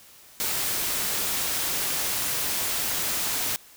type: noise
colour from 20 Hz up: white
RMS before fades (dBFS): -27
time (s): 0.4-3.56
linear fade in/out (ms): 0
effects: white hiss -51 dBFS RMS until 3.76 s